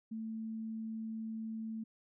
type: tone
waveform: sine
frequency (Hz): 222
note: A3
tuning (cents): +16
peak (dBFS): -38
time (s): 0.11-1.84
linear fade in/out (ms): 10
effects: none